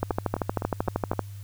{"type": "two click trains", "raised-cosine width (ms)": 1, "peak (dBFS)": [-10, -16], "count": [16, 5], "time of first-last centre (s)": [[0.03, 1.193], [0.11, 1.133]], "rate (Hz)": [12.9, 3.91], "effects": ["added 100 Hz sine -37 dBFS peak until 1.43 s", "white hiss -55 dBFS RMS until 1.43 s"]}